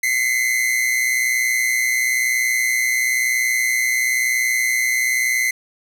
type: tone pair together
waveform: 45% pulse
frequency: 2033 / 2154 Hz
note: B6 / C7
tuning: +50 / +50 cents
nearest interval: minor second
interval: 100 cents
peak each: -18 / -22 dBFS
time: 0.03-5.51 s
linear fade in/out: 5 ms
effects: none